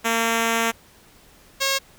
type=tone pair in turn; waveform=5% pulse; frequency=228.5 / 543.5 Hz; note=A#3 / C#5; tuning=-34 / -34 cents; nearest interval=octave + minor third; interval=1500 cents; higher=second; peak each=-8 dBFS; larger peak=neither; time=0.04-0.72 / 1.6-1.79 s; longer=first; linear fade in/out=20 ms; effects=pink hiss -52 dBFS RMS until 1.98 s